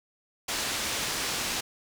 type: low-pass noise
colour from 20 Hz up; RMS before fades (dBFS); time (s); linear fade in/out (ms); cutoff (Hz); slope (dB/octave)
white; -31; 0.48-1.61; 10; 6500; 12
effects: none